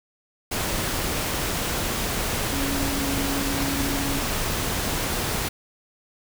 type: tone in noise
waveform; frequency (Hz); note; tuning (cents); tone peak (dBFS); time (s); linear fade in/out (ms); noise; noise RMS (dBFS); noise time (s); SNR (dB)
sine; 277.2; C#4; 0; -27; 2.52-4.2; 10; pink; -26; 0.51-5.49; -4
effects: none